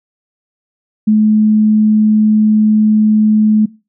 sine tone, 214.5 Hz, A3, 44 cents flat, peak -6 dBFS, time 1.07-3.66 s, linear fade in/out 10 ms, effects noise-tail reverb RT60 0.3 s tail -22 dB re dry

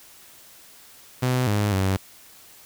sawtooth tone with pitch steps, 126.8 / 103.7 / 95.7 Hz, B2 / G#2 / G2, +46 / -2 / -41 cents, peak -16 dBFS, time 1.22-1.97 s, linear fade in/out 10 ms, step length 250 ms, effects white hiss -49 dBFS RMS until 2.65 s

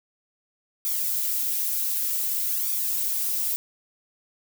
violet noise with flanger, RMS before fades -26 dBFS, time 0.85-3.56 s, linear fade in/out 0 ms, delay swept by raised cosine 0.85 to 5.55 ms, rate 0.54 Hz, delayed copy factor +0.7, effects none

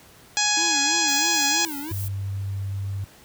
harmonic tone, 835 Hz, G#5, 9 cents sharp, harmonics 1 / 2 / 3 / 4 / 5 / 6 / 7 / 8 / 9, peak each -28 / -28 / -28 / -28 / -28 / -28 / -28 / -28 / -28 dBFS, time 0.37-1.65 s, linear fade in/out 0 ms
square tone with vibrato, 308.9 Hz, D#4, 12 cents flat, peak -32 dBFS, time 0.57-1.92 s, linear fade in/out 2 ms, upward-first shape sine, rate 3.1 Hz, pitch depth 170 cents each way
violet noise with tremolo, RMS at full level -34 dBFS, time 1.08-2.08 s, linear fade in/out 0 ms, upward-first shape triangle, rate 3.5 Hz, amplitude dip 50%
sine tone, 98.2 Hz, G2, 4 cents sharp, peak -25 dBFS, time 1.91-3.04 s, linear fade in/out 0 ms
effects pink hiss -50 dBFS RMS until 3.24 s + high-pass 60 Hz 12 dB/octave

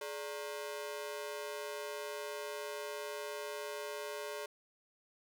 sawtooth ring-modulated tone, 503 Hz, B4, 32 cents sharp, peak -33 dBFS, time 0.01-4.46 s, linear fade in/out 5 ms, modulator 80 Hz, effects none

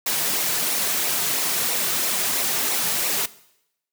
white noise with flanger, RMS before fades -23 dBFS, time 0.06-3.26 s, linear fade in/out 5 ms, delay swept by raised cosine 0.61 to 3.81 ms, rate 3 Hz, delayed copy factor -0.5, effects noise-tail reverb RT60 0.8 s tail -19 dB re dry + high-pass 150 Hz 12 dB/octave

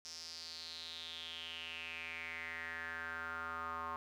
square tone with band-pass filter sweep, 82.41 Hz, E2, in tune, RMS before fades -45 dBFS, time 0.05-3.96 s, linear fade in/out 0 ms, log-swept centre 5500 to 1100 Hz, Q 6.2, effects 12-bit

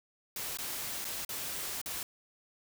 white noise with dropouts, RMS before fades -38 dBFS, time 0.36-2.03 s, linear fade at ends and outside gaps 2 ms, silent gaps 0.572-0.586 / 1.045-1.05 / 1.249-1.291 / 1.815-1.859 s, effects none

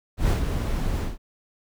brown noise with ADSR envelope, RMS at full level -18 dBFS, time 0.17-1.18 s, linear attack 120 ms, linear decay 110 ms, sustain -7 dB, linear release 160 ms, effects none

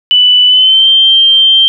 sine tone with pitch glide, 2981 to 3151 Hz, F#7 to G7, +12 to +8 cents, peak -3 dBFS, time 0.11-1.68 s, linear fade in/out 0 ms, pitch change +96 cents, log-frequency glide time 0.47-0.89 s, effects none

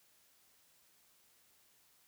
silence, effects white hiss -69 dBFS RMS until 2.07 s

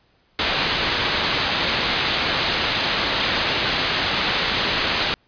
white low-pass noise, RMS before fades -22 dBFS, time 0.39-5.14 s, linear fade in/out 0 ms, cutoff 4500 Hz, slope 48 dB/octave, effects pink hiss -61 dBFS RMS until 5.27 s + resampled to 11025 Hz

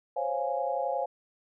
sine chord, Db major seventh, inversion third, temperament equal, 523.3 / 554.4 / 698.5 / 830.6 Hz, C5 / Db5 / F5 / Ab5, 0 / 0 / 0 / 0 cents, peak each -33 dBFS, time 0.16-1.06 s, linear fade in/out 10 ms, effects none

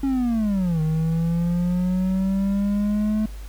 triangle linear two-way sweep, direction down then up, 277.2 to 155.56 to 216.6 Hz, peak -17 dBFS, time 0.03-3.26 s, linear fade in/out 5 ms, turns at 0.81 s, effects added 50 Hz sine -32 dBFS peak until 3.48 s + pink hiss -48 dBFS RMS until 3.48 s

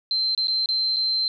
sine tone with dropouts, 4114 Hz, C8, 30 cents flat, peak -20 dBFS, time 0.11-1.28 s, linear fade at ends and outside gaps 1 ms, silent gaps 0.349-0.377 / 0.472-0.481 / 0.659-0.688 / 0.962-0.967 s, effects none

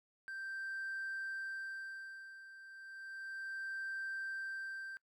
triangle tone with tremolo, 1568 Hz, G6, in tune, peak -36 dBFS, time 0.28-4.97 s, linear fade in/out 0 ms, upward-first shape sine, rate 0.33 Hz, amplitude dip 80%, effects noise-tail reverb RT60 0.1 s tail -24 dB re dry + tanh soft clip ceiling -34 dBFS

